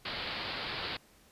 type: low-pass noise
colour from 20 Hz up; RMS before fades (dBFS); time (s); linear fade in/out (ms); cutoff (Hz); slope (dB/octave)
white; -38; 0.05-0.97; 5; 4700; 96
effects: pink hiss -62 dBFS RMS until 1.31 s + resampled to 32000 Hz